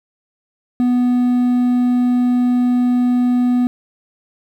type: tone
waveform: triangle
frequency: 246.7 Hz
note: B3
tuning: 2 cents flat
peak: -10 dBFS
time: 0.8-3.67 s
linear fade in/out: 0 ms
effects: 8-bit